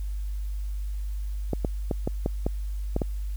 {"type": "clicks", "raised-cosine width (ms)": 2, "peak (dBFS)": -12, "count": 8, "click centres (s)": [1.533, 1.648, 1.912, 2.075, 2.261, 2.465, 2.964, 3.018], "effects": ["added 50 Hz sine -28 dBFS peak until 3.36 s", "white hiss -56 dBFS RMS until 3.36 s"]}